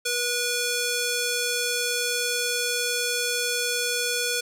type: tone with band-pass filter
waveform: square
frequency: 485.4 Hz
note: B4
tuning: 30 cents flat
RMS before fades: -26 dBFS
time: 0.05-4.41 s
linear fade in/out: 10 ms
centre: 6700 Hz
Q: 0.56
effects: 8-bit